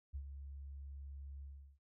sine tone with ADSR envelope, 69.5 Hz, C#2, 5 cents sharp, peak -39 dBFS, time 0.13-1.79 s, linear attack 24 ms, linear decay 73 ms, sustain -7 dB, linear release 370 ms, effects none

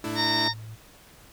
sawtooth chord, A suspended fourth, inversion none, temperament equal with one note detuned, 220 / 297.6 / 329.6 Hz, A3 / D4 / E4, 0 / +23 / 0 cents, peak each -32 / -30 / -28 dBFS, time 0.04-0.48 s, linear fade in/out 2 ms
sine tone, 110 Hz, A2, in tune, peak -37 dBFS, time 0.05-0.76 s, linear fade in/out 20 ms
harmonic tone, 919 Hz, A#5, 25 cents flat, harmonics 1 / 2 / 4 / 5 / 6, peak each -29 / -29 / -29 / -29 / -29 dBFS, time 0.15-0.54 s, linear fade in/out 50 ms
effects pink hiss -52 dBFS RMS until 1.32 s

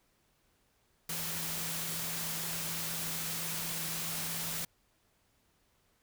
sine tone in noise, 164.81 Hz, E3, in tune, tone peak -45 dBFS, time 1.09-4.65 s, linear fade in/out 5 ms, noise white, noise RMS -37 dBFS, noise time 1.09-4.65 s, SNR -11 dB, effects pink hiss -72 dBFS RMS until 6.02 s

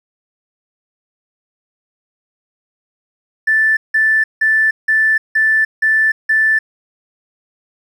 triangle tone bursts, 1760 Hz, A6, in tune, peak -6 dBFS, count 7, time 3.47-6.59 s, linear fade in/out 10 ms, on 300 ms, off 170 ms, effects tanh soft clip ceiling -8 dBFS

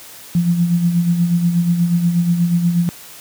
sine tone with tremolo, 172.5 Hz, F3, 21 cents flat, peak -10 dBFS, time 0.35-2.89 s, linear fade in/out 0 ms, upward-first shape sine, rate 8.3 Hz, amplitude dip 55%, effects white hiss -38 dBFS RMS until 3.2 s + high-pass 60 Hz 12 dB/octave

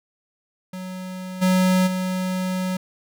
square tone with level steps, 185 Hz, F#3, in tune, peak -31 / -16 / -23 dBFS, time 0.73-2.77 s, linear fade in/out 5 ms, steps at 1.41 / 1.86 s, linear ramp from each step 20 ms, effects none

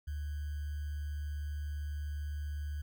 sine tone with sample-and-hold, 73.7 Hz, D2, 7 cents sharp, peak -35 dBFS, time 0.07-2.82 s, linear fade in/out 10 ms, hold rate 1575 Hz, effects none

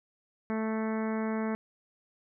harmonic tone, 220 Hz, A3, in tune, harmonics 1 / 2 / 3 / 4 / 5 / 6 / 7 / 8 / 9 / 10, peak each -30 / -36 / -40 / -42 / -44 / -46 / -47 / -48 / -49 / -50 dBFS, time 0.5-1.55 s, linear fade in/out 0 ms, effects none

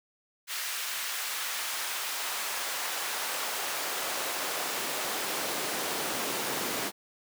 pink noise with high-pass filter sweep, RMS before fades -33 dBFS, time 0.47-6.92 s, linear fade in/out 50 ms, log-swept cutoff 1700 to 250 Hz, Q 0.79, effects none

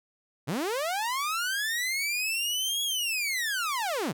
sawtooth linear two-way sweep, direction up then down, 114.4 to 3356 to 114.4 Hz, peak -24 dBFS, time 0.47-4.13 s, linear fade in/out 20 ms, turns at 2.83 s, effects none

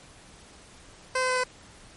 15% pulse tone with pitch steps, 515 / 511.7 / 508.5 / 505.3 Hz, C5 / C5 / C5 / B4, -28 / -39 / -50 / +40 cents, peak -17 dBFS, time 1.15-1.438 s, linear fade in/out 5 ms, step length 72 ms, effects pink hiss -51 dBFS RMS until 1.96 s + MP3 48 kbps

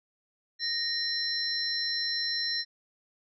sine tone cluster, 1855 / 4087 / 5460 Hz, A#6 / C8 / F8, -9 / -41 / -40 cents, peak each -35 / -31 / -32 dBFS, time 0.59-2.65 s, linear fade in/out 50 ms, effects none

